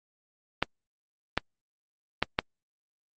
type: clicks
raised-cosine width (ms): 0.3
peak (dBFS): -7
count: 4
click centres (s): 0.626 / 1.376 / 2.226 / 2.389
effects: Opus 32 kbps